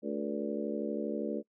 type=harmonic tone with a mistuned harmonic; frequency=72.5 Hz; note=D2; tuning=22 cents flat; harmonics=3 / 4 / 5 / 6 / 7 / 8; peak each=-37 / -38 / -39 / -40 / -40 / -41 dBFS; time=0.02-1.43 s; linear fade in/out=50 ms; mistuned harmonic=7; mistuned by=-69 cents; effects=noise-tail reverb RT60 0.1 s tail -25 dB re dry